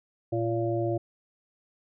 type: harmonic tone with a mistuned harmonic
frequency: 114.8 Hz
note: A#2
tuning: 26 cents flat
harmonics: 1 / 3 / 5 / 6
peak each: -30 / -28 / -32 / -35 dBFS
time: 0.32-0.98 s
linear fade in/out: 10 ms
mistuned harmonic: 1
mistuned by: +21 cents
effects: none